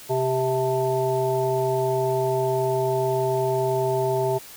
harmonic tone with a mistuned harmonic, 130.9 Hz, C3, 1 cent sharp, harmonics 1 / 3 / 5 / 7, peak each -28 / -23 / -26 / -28 dBFS, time 0.09-4.39 s, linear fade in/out 20 ms, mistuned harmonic 7, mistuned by -60 cents, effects white hiss -43 dBFS RMS until 4.56 s

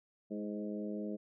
harmonic tone with a mistuned harmonic, 104.3 Hz, G#2, 8 cents sharp, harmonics 2 / 3 / 4 / 5 / 6, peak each -39 / -43 / -45 / -47 / -49 dBFS, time 0.3-1.17 s, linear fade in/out 20 ms, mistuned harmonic 3, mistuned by +27 cents, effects none

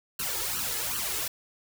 white noise with flanger, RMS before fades -31 dBFS, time 0.19-1.28 s, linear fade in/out 5 ms, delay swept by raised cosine 0.68 to 2.38 ms, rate 2.6 Hz, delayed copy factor +0.85, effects none

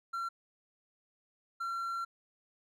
triangle tone bursts at uneven times, 1364 Hz, F6, 41 cents flat, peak -32 dBFS, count 2, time 0.13-0.29 / 1.6-2.05 s, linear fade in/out 10 ms, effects none

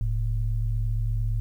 sine tone pair together, 41.24 / 110 Hz, E1 / A2, +2 / 0 cents, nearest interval octave + perfect fourth, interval 1698 cents, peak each -25 / -26 dBFS, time 0.01-1.4 s, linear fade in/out 0 ms, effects 10-bit

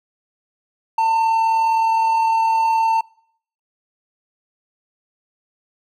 triangle tone with amplitude modulation, 899 Hz, A5, 37 cents sharp, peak -11 dBFS, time 0.98-3.01 s, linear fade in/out 5 ms, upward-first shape sine, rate 39.5 Hz, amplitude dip 25%, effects noise-tail reverb RT60 0.6 s tail -23 dB re dry

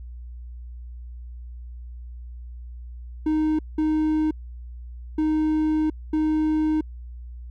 triangle tone bursts at uneven times, 310 Hz, D#4, 6 cents flat, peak -17 dBFS, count 4, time 3.26-3.59 / 3.78-4.31 / 5.18-5.9 / 6.13-6.81 s, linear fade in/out 5 ms, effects added 60 Hz sine -35 dBFS peak until 7.5 s

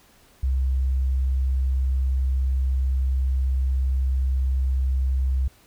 sine tone, 65.5 Hz, C2, 2 cents sharp, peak -19 dBFS, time 0.43-5.48 s, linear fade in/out 5 ms, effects pink hiss -56 dBFS RMS until 5.66 s

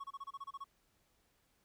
triangle tone bursts, 1108.7 Hz, C#6, in tune, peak -40 dBFS, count 10, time 0-0.643 s, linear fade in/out 10 ms, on 40 ms, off 27 ms, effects pink hiss -75 dBFS RMS until 1.64 s

